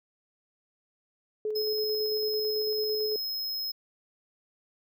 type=tone with tremolo; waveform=sine; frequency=428.3 Hz; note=A4; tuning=47 cents flat; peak=-27 dBFS; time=1.45-3.16 s; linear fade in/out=2 ms; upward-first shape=square; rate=9 Hz; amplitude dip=25%
type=tone; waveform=square; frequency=5140 Hz; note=E8; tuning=45 cents flat; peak=-31 dBFS; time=1.55-3.72 s; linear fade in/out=10 ms
effects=none